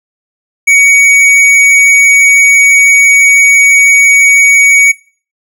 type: tone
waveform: square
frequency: 2247 Hz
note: C#7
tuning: 23 cents sharp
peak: -3 dBFS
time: 0.67-4.92 s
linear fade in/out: 10 ms
effects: noise-tail reverb RT60 0.4 s tail -19 dB re dry + low-pass 11000 Hz 12 dB/octave